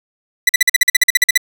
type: tone bursts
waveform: sawtooth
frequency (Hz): 1979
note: B6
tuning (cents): +3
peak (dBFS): -3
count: 14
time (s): 0.47-1.376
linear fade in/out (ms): 5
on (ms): 22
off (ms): 46
effects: none